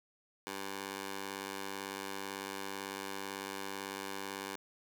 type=tone with high-pass filter; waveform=15% pulse; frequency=98 Hz; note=G2; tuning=in tune; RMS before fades=-42 dBFS; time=0.47-4.56 s; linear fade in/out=0 ms; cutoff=470 Hz; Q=0.57; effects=none